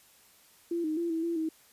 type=tone with pitch steps; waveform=sine; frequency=340.5 / 311.1 / 340.3 / 325.4 / 337.8 / 318.7 Hz; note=F4 / D#4 / F4 / E4 / E4 / D#4; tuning=-44 / 0 / -45 / -22 / +42 / +42 cents; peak=-28 dBFS; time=0.71-1.49 s; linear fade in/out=5 ms; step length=130 ms; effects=white hiss -60 dBFS RMS until 1.72 s + resampled to 32000 Hz